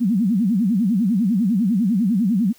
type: tone with vibrato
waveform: sine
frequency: 210.5 Hz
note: G#3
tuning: 24 cents sharp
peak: -15 dBFS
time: 0-2.53 s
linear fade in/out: 20 ms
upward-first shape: sine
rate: 10 Hz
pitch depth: 270 cents each way
effects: white hiss -53 dBFS RMS until 2.58 s